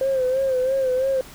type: tone with vibrato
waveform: sine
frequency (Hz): 523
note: C5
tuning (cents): -1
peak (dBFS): -17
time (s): 0.01-1.21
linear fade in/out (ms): 2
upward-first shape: sine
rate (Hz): 3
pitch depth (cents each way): 60
effects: tanh soft clip ceiling -14 dBFS + pink hiss -43 dBFS RMS until 1.34 s